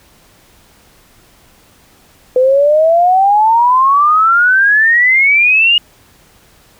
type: exponential sweep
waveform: sine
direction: up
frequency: 500 to 2884 Hz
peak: -6 dBFS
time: 2.36-5.78 s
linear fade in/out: 2 ms
effects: pink hiss -47 dBFS RMS until 6.79 s